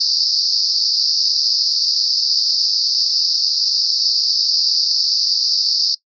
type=band-pass noise; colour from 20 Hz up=white; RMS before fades=-17 dBFS; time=0-5.95 s; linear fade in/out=10 ms; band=4500 to 5200 Hz; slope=96 dB/octave; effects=noise-tail reverb RT60 0.1 s tail -21 dB re dry